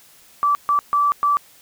sine tone bursts at uneven times, 1160 Hz, D6, 22 cents flat, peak -14 dBFS, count 4, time 0.43-0.55 / 0.69-0.79 / 0.93-1.12 / 1.23-1.37 s, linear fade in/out 0 ms, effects white hiss -50 dBFS RMS until 1.61 s

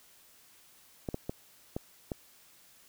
clicks, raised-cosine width 2 ms, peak -20 dBFS, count 5, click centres 1.088 / 1.144 / 1.295 / 1.765 / 2.118 s, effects white hiss -60 dBFS RMS until 2.88 s

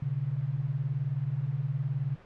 sine beating tone pair, 124.7 / 143.7 Hz, B2 / D3, +17 / -37 cents, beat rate 19 Hz, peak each -32 / -30 dBFS, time 0.02-2.16 s, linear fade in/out 5 ms, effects pink hiss -53 dBFS RMS until 2.25 s + low-pass 2000 Hz 12 dB/octave

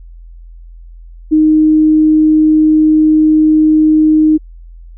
sine tone, 310 Hz, D#4, 6 cents flat, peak -5 dBFS, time 1.31-4.38 s, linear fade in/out 20 ms, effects added 42 Hz sine -31 dBFS peak until 4.97 s

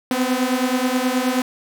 sawtooth beating tone pair, 249.5 / 258.9 Hz, B3 / C4, +18 / -18 cents, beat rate 9.4 Hz, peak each -17 dBFS, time 0.11-1.42 s, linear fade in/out 2 ms, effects 8-bit

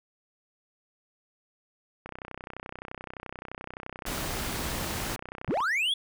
click train, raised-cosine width 0.5 ms, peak -23 dBFS, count 113, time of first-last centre 2.06-5.604 s, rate 31.6 Hz
pink noise, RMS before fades -33 dBFS, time 4.06-5.16 s, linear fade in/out 5 ms
triangle linear sweep, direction up, 69.5 to 3475 Hz, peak -23 dBFS, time 5.48-5.94 s, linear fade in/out 5 ms
effects none

